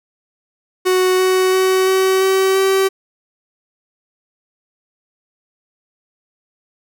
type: tone with pitch steps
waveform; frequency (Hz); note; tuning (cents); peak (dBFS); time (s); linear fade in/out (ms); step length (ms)
45% pulse; 370 / 373 / 376 / 379.1 / 382.2 / 385.3; F#4 / F#4 / F#4 / F#4 / G4 / G4; 0 / +14 / +28 / +42 / -44 / -30; -12; 0.85-2.89; 20; 340
effects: none